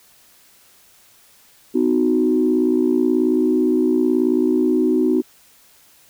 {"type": "chord", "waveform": "sine", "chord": "B major", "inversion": "none", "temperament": "equal with one note detuned", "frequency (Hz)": [253, 311.1, 370], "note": ["B3", "D#4", "F#4"], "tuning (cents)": [42, 0, 0], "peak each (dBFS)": -18, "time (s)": [1.74, 5.22], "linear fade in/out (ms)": 20, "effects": ["tanh soft clip ceiling -6 dBFS", "white hiss -52 dBFS RMS until 6.09 s"]}